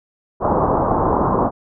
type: low-pass noise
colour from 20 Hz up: white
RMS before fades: -17 dBFS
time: 0.4-1.51 s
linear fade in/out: 50 ms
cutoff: 1100 Hz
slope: 48 dB/octave
effects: none